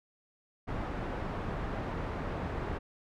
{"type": "low-pass noise", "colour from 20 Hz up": "pink", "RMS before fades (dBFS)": -36, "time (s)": [0.67, 2.79], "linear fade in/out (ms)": 20, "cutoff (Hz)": 1400, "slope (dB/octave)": 12, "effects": []}